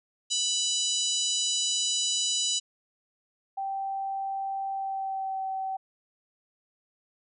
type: harmonic tone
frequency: 987.8 Hz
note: B5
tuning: in tune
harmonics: 3 / 4 / 5 / 6 / 7 / 8 / 9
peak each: -31 / -31 / -35 / -35 / -30 / -38 / -40 dBFS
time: 0.3-2.6 s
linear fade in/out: 20 ms
type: tone with pitch glide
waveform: sine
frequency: 780 to 767 Hz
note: G5 to G5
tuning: -9 to -38 cents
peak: -29 dBFS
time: 3.57-5.77 s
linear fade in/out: 10 ms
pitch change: -29 cents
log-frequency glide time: 4.71-5.44 s
effects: none